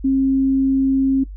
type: tone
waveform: sine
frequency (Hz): 268.1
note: C4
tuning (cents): +42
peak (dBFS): -13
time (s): 0.04-1.24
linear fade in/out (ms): 10
effects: noise-tail reverb RT60 0.1 s tail -17 dB re dry + added 49 Hz sine -30 dBFS peak until 1.36 s